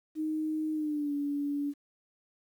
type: tone with pitch glide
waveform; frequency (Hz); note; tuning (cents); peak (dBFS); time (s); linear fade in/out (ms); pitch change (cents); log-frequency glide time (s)
sine; 311.1 to 286.9; D#4 to D4; 0 to -40; -29; 0.15-1.74; 50; -140; 0.73-1.13
effects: 10-bit